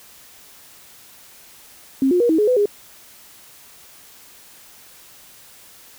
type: tone with pitch steps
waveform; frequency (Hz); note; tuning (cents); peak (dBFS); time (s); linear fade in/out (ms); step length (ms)
sine; 267.7 / 356.9 / 477.1 / 320.3 / 420.6 / 502 / 411.1; C4 / F4 / A#4 / E4 / G#4 / B4 / G#4; +40 / +38 / +40 / -50 / +22 / +28 / -18; -13; 2.02-2.657; 2; 91
effects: white hiss -46 dBFS RMS until 5.98 s